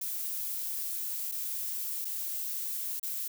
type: noise with dropouts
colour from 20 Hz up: violet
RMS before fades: -35 dBFS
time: 0.01-3.28 s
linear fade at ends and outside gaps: 5 ms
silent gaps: 1.316-1.32 / 2.047-2.051 / 2.997-3.029 s
effects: none